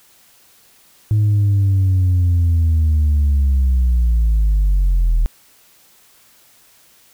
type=linear sweep; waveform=sine; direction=down; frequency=107.1 to 38.89 Hz; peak=-9 dBFS; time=1.11-5.26 s; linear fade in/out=0 ms; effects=tanh soft clip ceiling -10 dBFS + white hiss -51 dBFS RMS until 7.13 s